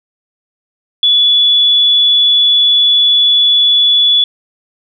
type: tone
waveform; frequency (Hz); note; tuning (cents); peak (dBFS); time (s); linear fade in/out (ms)
sine; 3427; A7; -46; -6; 1.03-4.24; 2
effects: none